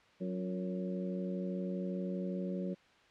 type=harmonic tone with a mistuned harmonic; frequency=92.5 Hz; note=F#2; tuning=in tune; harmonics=2 / 3 / 4 / 5 / 6; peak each=-36 / -46 / -43 / -46 / -44 dBFS; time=0.2-2.75 s; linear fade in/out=20 ms; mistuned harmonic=4; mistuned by=-60 cents; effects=white hiss -63 dBFS RMS until 3.1 s + low-pass 3000 Hz 12 dB/octave